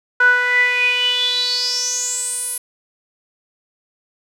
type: tone with band-pass filter sweep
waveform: sawtooth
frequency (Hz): 493.9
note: B4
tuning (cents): 0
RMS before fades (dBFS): -18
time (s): 0.2-2.58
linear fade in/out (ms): 5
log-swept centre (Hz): 1400 to 11000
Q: 10
effects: none